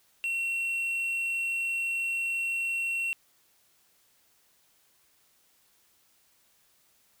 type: tone with quantisation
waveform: triangle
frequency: 2723 Hz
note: F7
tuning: 44 cents flat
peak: -26 dBFS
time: 0.24-3.13 s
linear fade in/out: 0 ms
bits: 9
effects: white hiss -66 dBFS RMS until 7.2 s